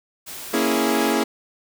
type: noise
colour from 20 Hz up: white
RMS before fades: -35 dBFS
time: 0.26-1.14 s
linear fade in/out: 20 ms
type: chord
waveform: sawtooth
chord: A# half-diminished seventh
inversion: none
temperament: equal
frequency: 233.1 / 277.2 / 329.6 / 415.3 Hz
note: A#3 / C#4 / E4 / G#4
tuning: 0 / 0 / 0 / 0 cents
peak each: -20 dBFS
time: 0.53-1.24 s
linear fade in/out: 10 ms
effects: none